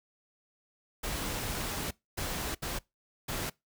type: noise bursts at uneven times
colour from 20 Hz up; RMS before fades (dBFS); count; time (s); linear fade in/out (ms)
pink; -35; 4; 1.03-1.91 / 2.17-2.55 / 2.62-2.79 / 3.28-3.5; 10
effects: noise-tail reverb RT60 0.2 s tail -23 dB re dry